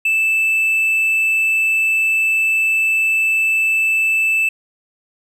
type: tone with hard clipping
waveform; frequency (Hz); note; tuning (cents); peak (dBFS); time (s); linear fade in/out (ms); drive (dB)
triangle; 2637; E7; 0; -14; 0.05-4.49; 5; 5
effects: none